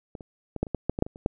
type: clicks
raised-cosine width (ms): 2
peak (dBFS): -24 / -28 / -19 / -11 / -26 / -13 / -10 / -16 / -6 / -23 / -30 / -9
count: 12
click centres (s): 0.152 / 0.208 / 0.563 / 0.63 / 0.668 / 0.747 / 0.896 / 0.989 / 1.024 / 1.065 / 1.159 / 1.261
effects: none